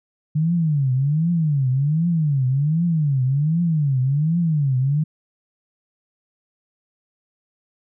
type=tone with vibrato; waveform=sine; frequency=148.7 Hz; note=D3; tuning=22 cents sharp; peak=-16 dBFS; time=0.35-5.04 s; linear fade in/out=10 ms; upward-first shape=triangle; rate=1.3 Hz; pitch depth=290 cents each way; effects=none